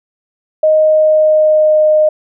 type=tone with pitch glide; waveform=sine; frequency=622.3 to 615.2 Hz; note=D#5 to D#5; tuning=0 to -20 cents; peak=-6 dBFS; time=0.63-2.09 s; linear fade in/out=5 ms; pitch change=-20 cents; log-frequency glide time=0.75-1.85 s; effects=none